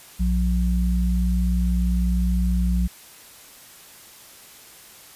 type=tone pair together; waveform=sine; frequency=60.24 / 179.8 Hz; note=B1 / F#3; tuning=-42 / -49 cents; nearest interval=octave + perfect fifth; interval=1893 cents; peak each=-19 / -23 dBFS; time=0.19-2.88 s; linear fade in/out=20 ms; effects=white hiss -46 dBFS RMS until 5.15 s + resampled to 32000 Hz